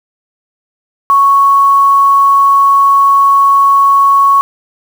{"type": "tone with quantisation", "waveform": "sine", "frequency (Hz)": 1108.7, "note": "C#6", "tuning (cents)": 0, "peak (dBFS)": -4, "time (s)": [1.1, 4.41], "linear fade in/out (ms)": 0, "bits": 5, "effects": []}